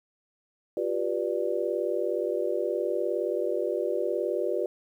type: chord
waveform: sine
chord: G dominant seventh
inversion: third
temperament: just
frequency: 352.8 / 392 / 490 / 588 Hz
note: F4 / G4 / B4 / D5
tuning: +18 / 0 / -14 / +2 cents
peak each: -31 dBFS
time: 0.77-4.66 s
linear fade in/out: 2 ms
effects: 10-bit